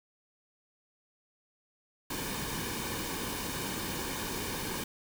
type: noise with comb filter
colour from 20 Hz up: pink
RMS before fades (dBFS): -36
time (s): 2.1-4.84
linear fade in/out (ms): 5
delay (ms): 1.5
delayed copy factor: -0.6
effects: none